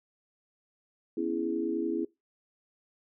sine chord, C# minor seventh, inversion third, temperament equal with one note detuned, 246.9 / 277.2 / 330.6 / 415.3 Hz, B3 / C#4 / E4 / G#4, 0 / 0 / +5 / 0 cents, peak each -36 / -36 / -30 / -35 dBFS, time 1.17-2.05 s, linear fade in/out 5 ms, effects noise-tail reverb RT60 0.2 s tail -21 dB re dry

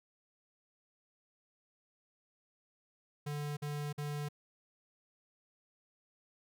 square tone bursts, 146.83 Hz, D3, in tune, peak -37 dBFS, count 3, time 3.26-4.288 s, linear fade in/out 10 ms, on 310 ms, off 49 ms, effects none

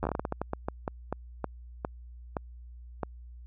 slowing click train, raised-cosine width 1 ms, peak -16 dBFS, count 19, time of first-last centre 0.03-3.033 s, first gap 10 ms, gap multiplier 1.28, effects added 60 Hz sine -44 dBFS peak until 3.46 s

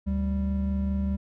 triangle tone pair together, 73.69 / 196 Hz, D2 / G3, +6 / 0 cents, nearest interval octave + perfect fourth, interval 1694 cents, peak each -25 dBFS, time 0.06-1.17 s, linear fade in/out 20 ms, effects none

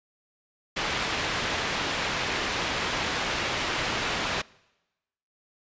white low-pass noise, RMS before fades -29 dBFS, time 0.76-4.42 s, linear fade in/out 10 ms, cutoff 3000 Hz, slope 12 dB/octave, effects noise-tail reverb RT60 1.0 s tail -24 dB re dry + resampled to 16000 Hz

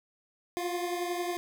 25% pulse beating tone pair, 350 / 361 Hz, F4 / F#4, +4 / -43 cents, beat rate 11 Hz, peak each -28 / -34 dBFS, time 0.57-1.37 s, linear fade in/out 0 ms, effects none

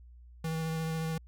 square tone with vibrato, 161.1 Hz, E3, 39 cents flat, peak -32 dBFS, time 0.44-1.18 s, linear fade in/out 5 ms, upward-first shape triangle, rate 14 Hz, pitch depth 17 cents each way, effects added 60 Hz sine -50 dBFS peak until 1.27 s

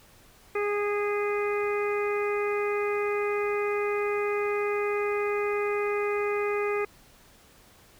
harmonic tone, 411.8 Hz, G#4, 15 cents flat, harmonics 1 / 2 / 3 / 4 / 5 / 6, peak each -26 / -38 / -34 / -41 / -36 / -38 dBFS, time 0.55-6.85 s, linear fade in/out 5 ms, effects pink hiss -56 dBFS RMS until 7.99 s

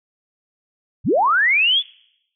sine linear sweep, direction up, 65.41 to 3520 Hz, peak -13 dBFS, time 1.04-1.83 s, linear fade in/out 50 ms, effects noise-tail reverb RT60 0.8 s tail -24 dB re dry

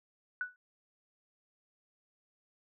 sine tone with exponential decay, 1480 Hz, F#6, in tune, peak -29 dBFS, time 0.41-0.56 s, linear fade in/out 1 ms, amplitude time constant 32 ms, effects none

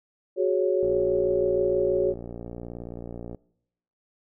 sine chord, F# suspended second, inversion none, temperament just, 370 / 416.2 / 555 Hz, F#4 / G#4 / C#5, 0 / +4 / +2 cents, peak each -23 / -26 / -25 dBFS, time 0.36-2.15 s, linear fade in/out 50 ms
click train, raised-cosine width 2 ms, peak -24 dBFS, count 149, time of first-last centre 0.83-3.347 s, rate 58.8 Hz
effects noise-tail reverb RT60 0.8 s tail -23 dB re dry

